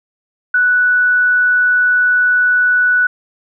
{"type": "tone", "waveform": "sine", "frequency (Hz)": 1480, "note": "F#6", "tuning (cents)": 0, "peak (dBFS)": -9, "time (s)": [0.54, 3.07], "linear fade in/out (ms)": 5, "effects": []}